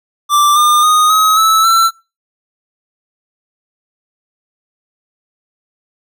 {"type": "tone with pitch steps", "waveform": "square", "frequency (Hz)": [1174.7, 1206.3, 1238.8, 1272.2, 1306.4, 1341.6], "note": ["D6", "D6", "D#6", "D#6", "E6", "E6"], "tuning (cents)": [0, 46, -8, 38, -16, 30], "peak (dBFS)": -8, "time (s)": [0.29, 1.91], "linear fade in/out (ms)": 50, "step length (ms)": 270, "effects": ["noise-tail reverb RT60 0.3 s tail -24 dB re dry"]}